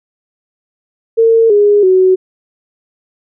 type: tone with pitch steps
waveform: sine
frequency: 454.3 / 411.8 / 373.3 Hz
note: A#4 / G#4 / F#4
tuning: -45 / -15 / +15 cents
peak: -5 dBFS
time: 1.17-2.16 s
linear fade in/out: 20 ms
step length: 330 ms
effects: none